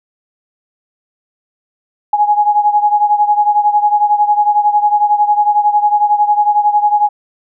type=beating tone pair; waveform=sine; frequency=830.6 / 841.6 Hz; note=G#5 / G#5; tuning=0 / +23 cents; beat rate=11 Hz; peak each=-10 / -14 dBFS; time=2.13-7.09 s; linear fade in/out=5 ms; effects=none